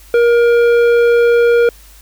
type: tone with tanh clipping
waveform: sine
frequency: 472.7 Hz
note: A#4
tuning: 24 cents sharp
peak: -9 dBFS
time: 0.14-1.69 s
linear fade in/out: 2 ms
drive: 11 dB
effects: added 50 Hz sine -40 dBFS peak until 2.01 s + white hiss -44 dBFS RMS until 2.01 s